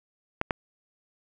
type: clicks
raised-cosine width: 0.5 ms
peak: -10 dBFS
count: 2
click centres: 0.414 / 0.508 s
effects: none